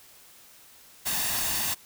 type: noise with comb filter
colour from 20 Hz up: white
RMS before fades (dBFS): -28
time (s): 1.05-1.75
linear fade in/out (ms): 20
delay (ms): 1.1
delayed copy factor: +0.5
effects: white hiss -53 dBFS RMS until 1.85 s